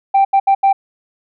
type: tone bursts at uneven times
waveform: sine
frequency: 784 Hz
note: G5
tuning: in tune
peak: -6 dBFS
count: 4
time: 0.14-0.25 / 0.33-0.4 / 0.47-0.55 / 0.63-0.73 s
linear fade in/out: 10 ms
effects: tanh soft clip ceiling -6 dBFS